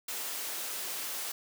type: high-pass noise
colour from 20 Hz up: white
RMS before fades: -37 dBFS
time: 0.08-1.32 s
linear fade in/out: 5 ms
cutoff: 310 Hz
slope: 12 dB/octave
effects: none